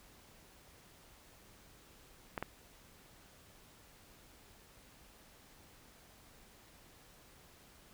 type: clicks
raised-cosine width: 0.5 ms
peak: -22 dBFS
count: 2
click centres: 2.378 / 2.426 s
effects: pink hiss -61 dBFS RMS until 7.93 s